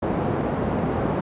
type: band-pass noise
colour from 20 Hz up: pink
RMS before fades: -24 dBFS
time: 0.02-1.21 s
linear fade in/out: 10 ms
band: 110 to 820 Hz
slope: 12 dB/octave
effects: resampled to 8000 Hz